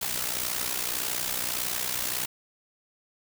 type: noise with amplitude modulation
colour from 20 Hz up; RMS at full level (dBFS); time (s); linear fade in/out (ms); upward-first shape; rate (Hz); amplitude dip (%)
white; -27; 0.01-2.26; 10; sine; 61.7; 70
effects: none